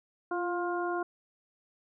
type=harmonic tone with a mistuned harmonic; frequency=353.4 Hz; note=F4; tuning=21 cents sharp; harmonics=1 / 2 / 3 / 4; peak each=-32 / -35 / -37 / -38 dBFS; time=0.31-1.03 s; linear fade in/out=5 ms; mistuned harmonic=1; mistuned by=-30 cents; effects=none